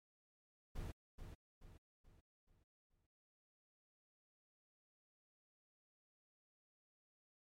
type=noise with echo; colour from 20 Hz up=brown; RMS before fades=-45 dBFS; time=0.75-0.92 s; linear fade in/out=10 ms; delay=430 ms; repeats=5; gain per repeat=-7 dB; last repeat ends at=3.07 s; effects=MP3 64 kbps